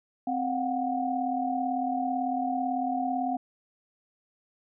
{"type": "tone cluster", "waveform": "sine", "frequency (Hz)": [260.7, 720, 758], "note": ["C4", "F#5", "F#5"], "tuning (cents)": [-6, -47, 42], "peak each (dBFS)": [-30, -29, -34], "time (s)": [0.27, 3.37], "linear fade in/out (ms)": 5, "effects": []}